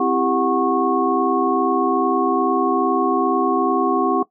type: tone cluster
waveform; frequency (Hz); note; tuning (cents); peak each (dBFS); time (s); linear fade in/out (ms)
sine; 260.4 / 332 / 394.4 / 737 / 1096; C4 / E4 / G4 / F#5 / C#6; -8 / +12 / +11 / -7 / -20; -22; 0-4.23; 5
effects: noise-tail reverb RT60 0.1 s tail -17 dB re dry